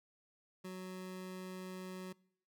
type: tone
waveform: 25% pulse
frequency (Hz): 185.3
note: F#3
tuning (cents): +3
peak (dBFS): -40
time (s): 0.64-2.13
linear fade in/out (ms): 10
effects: noise-tail reverb RT60 0.7 s tail -24 dB re dry